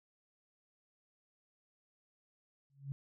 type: tone with exponential growth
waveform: sine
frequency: 138.59 Hz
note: C#3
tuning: in tune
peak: -34 dBFS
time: 2.7-2.92 s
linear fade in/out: 0 ms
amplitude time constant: 46 ms
effects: none